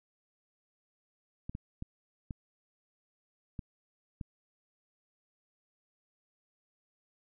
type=clicks; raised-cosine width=5 ms; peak=-26 dBFS; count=6; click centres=1.495 / 1.551 / 1.824 / 2.308 / 3.592 / 4.212 s; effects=none